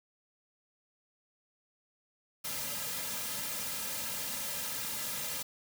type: noise with comb filter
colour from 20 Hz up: white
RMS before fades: -37 dBFS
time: 2.44-5.43 s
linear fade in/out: 10 ms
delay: 2.7 ms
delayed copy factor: -0.95
effects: none